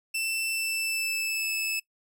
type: tone with pitch glide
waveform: sawtooth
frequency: 2668 to 2615 Hz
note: E7 to E7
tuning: +20 to -15 cents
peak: -24 dBFS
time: 0.14-1.8 s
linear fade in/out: 10 ms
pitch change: -35 cents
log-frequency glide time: 0.51-1.51 s
effects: noise-tail reverb RT60 0.1 s tail -20 dB re dry